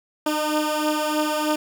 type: beating tone pair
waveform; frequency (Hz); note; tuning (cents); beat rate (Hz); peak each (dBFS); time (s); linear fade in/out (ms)
15% pulse; 303.3 / 306.5; D#4 / D#4; -44 / -26; 3.2; -16 / -20; 0.26-1.56; 5
effects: none